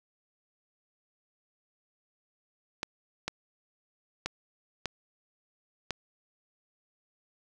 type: clicks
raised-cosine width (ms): 0.2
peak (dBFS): -14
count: 5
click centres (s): 2.831 / 3.28 / 4.26 / 4.857 / 5.907
effects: none